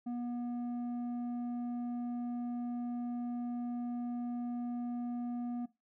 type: tone with low-pass filter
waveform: square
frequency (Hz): 241.5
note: B3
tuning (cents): -39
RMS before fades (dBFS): -38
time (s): 0.06-5.66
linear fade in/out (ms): 10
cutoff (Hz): 530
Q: 1.5
effects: noise-tail reverb RT60 0.2 s tail -17 dB re dry